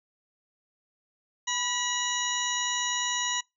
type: harmonic tone with a mistuned harmonic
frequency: 969 Hz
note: B5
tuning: 33 cents flat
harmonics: 1 / 2 / 3 / 4 / 6 / 7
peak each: -34 / -34 / -34 / -34 / -34 / -34 dBFS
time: 1.47-3.41 s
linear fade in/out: 10 ms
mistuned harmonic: 1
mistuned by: +39 cents
effects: noise-tail reverb RT60 0.2 s tail -24 dB re dry